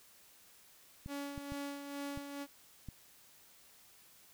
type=clicks; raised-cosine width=5 ms; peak=-32 dBFS; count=5; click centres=1.061 / 1.378 / 1.521 / 2.175 / 2.887 s
type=tone with tremolo; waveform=sawtooth; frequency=282.9 Hz; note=C#4; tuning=35 cents sharp; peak=-35 dBFS; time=1.07-2.47 s; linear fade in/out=50 ms; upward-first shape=sine; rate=2.3 Hz; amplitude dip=50%
effects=white hiss -62 dBFS RMS until 4.33 s

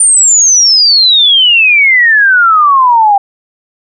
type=exponential sweep; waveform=sine; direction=down; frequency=9160 to 784 Hz; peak=-3 dBFS; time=0-3.18 s; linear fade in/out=5 ms; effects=none

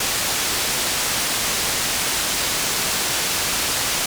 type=low-pass noise; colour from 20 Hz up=white; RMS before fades=-22 dBFS; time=0-4.06 s; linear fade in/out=5 ms; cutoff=8600 Hz; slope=12 dB/octave; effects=none

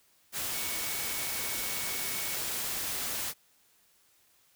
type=tone in noise; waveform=sine; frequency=2231 Hz; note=C#7; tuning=11 cents sharp; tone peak=-43 dBFS; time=0.5-2.39 s; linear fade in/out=50 ms; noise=white; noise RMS=-34 dBFS; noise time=0.32-3.34 s; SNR=-12 dB; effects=white hiss -66 dBFS RMS until 4.55 s

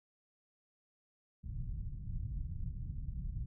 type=low-pass noise; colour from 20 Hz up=pink; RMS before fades=-40 dBFS; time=1.43-3.46 s; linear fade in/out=10 ms; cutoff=140 Hz; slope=24 dB/octave; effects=none

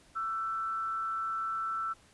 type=tone with frequency modulation; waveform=sine; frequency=1332 Hz; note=E6; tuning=18 cents sharp; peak=-31 dBFS; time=0.15-1.94 s; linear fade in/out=20 ms; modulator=189 Hz; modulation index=0.33; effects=pink hiss -61 dBFS RMS until 2.13 s + resampled to 24000 Hz

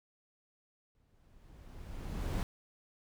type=noise with exponential growth; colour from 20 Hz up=brown; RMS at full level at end=-31 dBFS; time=0.95-2.43 s; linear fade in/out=0 ms; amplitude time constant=320 ms; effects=none

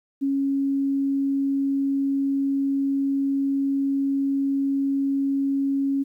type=tone; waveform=sine; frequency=275.4 Hz; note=C#4; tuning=11 cents flat; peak=-20 dBFS; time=0.21-6.04 s; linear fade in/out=20 ms; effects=10-bit

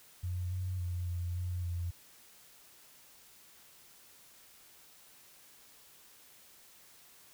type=tone with pitch steps; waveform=sine; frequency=89.7 / 92.1 / 88.5 / 87.6 / 89.5 / 86.8 Hz; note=F2 / F#2 / F2 / F2 / F2 / F2; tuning=+47 / -7 / +23 / +6 / +43 / -10 cents; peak=-33 dBFS; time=0.23-1.91 s; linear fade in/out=10 ms; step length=280 ms; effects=white hiss -59 dBFS RMS until 7.33 s

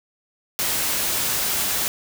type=noise; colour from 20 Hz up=white; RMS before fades=-23 dBFS; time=0.59-1.88 s; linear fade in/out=0 ms; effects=none

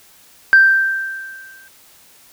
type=tone with exponential decay; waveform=sine; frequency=1568 Hz; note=G6; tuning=in tune; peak=-3 dBFS; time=0.53-1.68 s; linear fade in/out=0 ms; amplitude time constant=250 ms; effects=tanh soft clip ceiling -1 dBFS + white hiss -48 dBFS RMS until 2.32 s

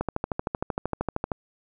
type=click train; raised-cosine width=1 ms; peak=-12 dBFS; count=18; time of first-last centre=0.01-1.318 s; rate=13 Hz; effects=none

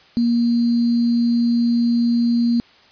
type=tone with sample-and-hold; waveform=sine; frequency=236.2 Hz; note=A#3; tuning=23 cents sharp; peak=-14 dBFS; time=0.17-2.6 s; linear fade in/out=0 ms; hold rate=4410 Hz; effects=white hiss -50 dBFS RMS until 2.91 s + resampled to 11025 Hz

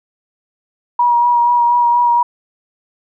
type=tone with vibrato; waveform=sine; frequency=958 Hz; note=A#5; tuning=47 cents sharp; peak=-9 dBFS; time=0.99-2.23 s; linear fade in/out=5 ms; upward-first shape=sine; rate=4.2 Hz; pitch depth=18 cents each way; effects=none

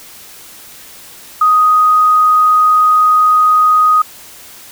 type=tone; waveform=sine; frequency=1248 Hz; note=D#6; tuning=5 cents sharp; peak=-6 dBFS; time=1.41-4.02 s; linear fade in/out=5 ms; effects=white hiss -36 dBFS RMS until 4.71 s

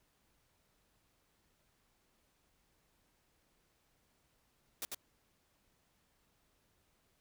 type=noise with echo; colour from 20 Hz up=white; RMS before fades=-40 dBFS; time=4.82-4.85 s; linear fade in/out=0 ms; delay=96 ms; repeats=1; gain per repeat=-2 dB; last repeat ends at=4.946 s; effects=pink hiss -75 dBFS RMS until 7.2 s

